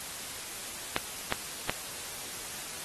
clicks, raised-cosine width 0.3 ms, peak -10 dBFS, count 3, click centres 0.964 / 1.324 / 1.696 s, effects white hiss -40 dBFS RMS until 2.84 s + AAC 32 kbps

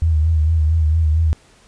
sine tone with vibrato, 79.2 Hz, D#2, 31 cents sharp, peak -12 dBFS, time 0.02-1.33 s, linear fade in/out 0 ms, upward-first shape sine, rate 4.4 Hz, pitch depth 62 cents each way, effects pink hiss -51 dBFS RMS until 1.67 s + resampled to 22050 Hz

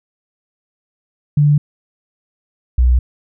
sine tone pair in turn, 146.83 / 61.73 Hz, D3 / B1, 0 / 0 cents, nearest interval octave + minor third, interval 1500 cents, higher first, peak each -8 dBFS, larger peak neither, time 1.37-1.58 / 2.78-2.99 s, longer neither, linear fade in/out 5 ms, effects none

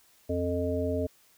harmonic tone, 88.1 Hz, F2, 16 cents sharp, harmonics 1 / 3 / 5 / 7, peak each -32 / -32 / -32 / -32 dBFS, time 0.29-1.07 s, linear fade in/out 10 ms, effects white hiss -62 dBFS RMS until 1.37 s

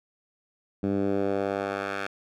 10% pulse tone with band-pass filter sweep, 98.9 Hz, G2, 16 cents sharp, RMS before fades -28 dBFS, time 0.83-2.07 s, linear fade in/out 5 ms, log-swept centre 230 to 1700 Hz, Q 1.1, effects none

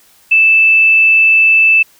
sine tone, 2637 Hz, E7, in tune, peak -5 dBFS, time 0.31-1.83 s, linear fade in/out 10 ms, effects white hiss -48 dBFS RMS until 1.99 s

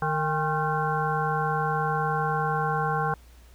harmonic tone with a mistuned harmonic, 153.4 Hz, D#3, 24 cents flat, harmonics 1 / 3 / 5 / 7 / 9 / 10, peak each -29 / -32 / -28 / -30 / -33 / -34 dBFS, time 0.02-3.14 s, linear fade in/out 2 ms, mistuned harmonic 5, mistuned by +65 cents, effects added 60 Hz sine -49 dBFS peak until 3.54 s + pink hiss -58 dBFS RMS until 3.54 s

